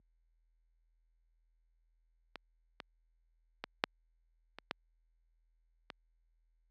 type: clicks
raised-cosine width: 0.3 ms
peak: -26 / -26 / -22 / -10 / -29 / -18 / -26 dBFS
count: 7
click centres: 2.357 / 2.802 / 3.64 / 3.839 / 4.586 / 4.711 / 5.902 s
effects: added 41 Hz sine -44 dBFS peak until 6.7 s + high-pass 200 Hz 12 dB/octave